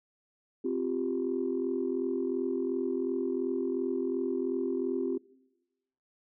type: chord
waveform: sine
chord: C suspended fourth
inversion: none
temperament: equal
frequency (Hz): 261.6 / 349.2 / 392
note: C4 / F4 / G4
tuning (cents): 0 / 0 / 0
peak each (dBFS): -32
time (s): 0.64-5.18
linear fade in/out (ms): 10
effects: noise-tail reverb RT60 1.0 s tail -22 dB re dry + tanh soft clip ceiling -20 dBFS

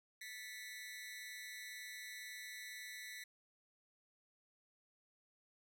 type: tone with amplitude modulation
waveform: sawtooth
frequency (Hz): 1974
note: B6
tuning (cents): -1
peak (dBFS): -40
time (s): 0.21-3.24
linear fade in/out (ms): 5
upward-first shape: sine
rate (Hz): 222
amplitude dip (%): 100
effects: none

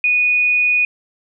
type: tone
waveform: sine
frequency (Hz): 2475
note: D#7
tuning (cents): -10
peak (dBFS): -12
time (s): 0.04-0.85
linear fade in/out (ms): 2
effects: none

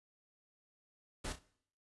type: noise with echo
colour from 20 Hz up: pink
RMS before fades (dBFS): -41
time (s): 1.24-1.33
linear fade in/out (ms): 10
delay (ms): 31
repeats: 2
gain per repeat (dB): -9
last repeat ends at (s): 1.392
effects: noise-tail reverb RT60 0.6 s tail -19 dB re dry + resampled to 24000 Hz

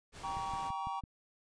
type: low-pass noise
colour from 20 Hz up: pink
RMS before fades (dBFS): -49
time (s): 0.12-0.72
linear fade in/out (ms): 50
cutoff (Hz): 9000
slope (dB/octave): 12
type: chord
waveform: triangle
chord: G diminished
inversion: none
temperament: just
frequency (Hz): 784 / 940.8 / 1128.9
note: G5 / Bb5 / Db6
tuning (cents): 0 / +16 / +31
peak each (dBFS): -38 / -38 / -39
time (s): 0.23-1.01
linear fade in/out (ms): 20
type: click train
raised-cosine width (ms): 5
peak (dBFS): -33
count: 5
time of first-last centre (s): 0.37-1.038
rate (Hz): 5.99
effects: resampled to 22050 Hz

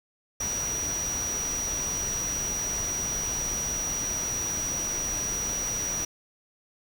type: tone in noise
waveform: sine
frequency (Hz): 5800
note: F#8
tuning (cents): -35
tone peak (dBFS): -28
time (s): 0.4-6.05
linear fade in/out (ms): 5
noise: pink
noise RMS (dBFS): -36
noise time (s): 0.4-6.05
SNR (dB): +5
effects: none

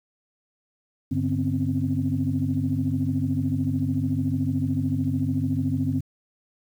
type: tone cluster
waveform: sine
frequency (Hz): 99.5 / 145.9 / 253.8 / 267.4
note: G2 / D3 / B3 / C4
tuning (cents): +26 / -11 / +47 / +38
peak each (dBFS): -27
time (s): 1.11-6.01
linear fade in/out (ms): 10
effects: tanh soft clip ceiling -12 dBFS + 9-bit

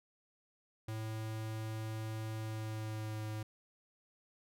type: tone with pitch glide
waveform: square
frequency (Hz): 110 to 108.05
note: A2 to A2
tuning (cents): 0 to -31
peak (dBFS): -39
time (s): 0.88-3.43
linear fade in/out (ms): 5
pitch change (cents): -31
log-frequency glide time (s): 2.36-3.25
effects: none

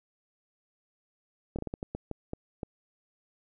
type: slowing click train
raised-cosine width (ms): 2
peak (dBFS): -21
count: 10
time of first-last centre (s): 1.56-2.632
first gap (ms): 27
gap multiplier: 1.35
effects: none

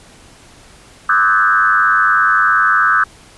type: tone with frequency modulation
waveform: sine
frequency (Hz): 1396.9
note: F6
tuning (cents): 0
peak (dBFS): -9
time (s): 1.09-3.04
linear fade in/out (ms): 5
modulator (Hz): 103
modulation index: 2.2
effects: pink hiss -43 dBFS RMS until 3.37 s + resampled to 24000 Hz

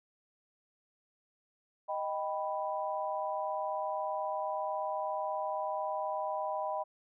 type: chord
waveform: sine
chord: Eb augmented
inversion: none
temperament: equal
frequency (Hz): 622.3 / 784 / 987.8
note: Eb5 / G5 / B5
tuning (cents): 0 / 0 / 0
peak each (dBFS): -36 / -37 / -37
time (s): 1.88-6.84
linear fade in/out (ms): 20
effects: none

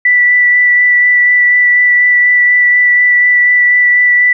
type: tone with vibrato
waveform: sine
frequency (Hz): 1969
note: B6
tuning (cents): -6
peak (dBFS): -5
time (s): 0.05-4.33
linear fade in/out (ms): 5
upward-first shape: sine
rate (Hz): 4.1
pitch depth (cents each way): 9
effects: none

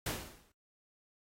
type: noise with exponential decay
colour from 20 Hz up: pink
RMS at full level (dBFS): -33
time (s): 0.06-0.52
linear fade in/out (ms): 5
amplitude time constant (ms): 98
effects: AAC 48 kbps

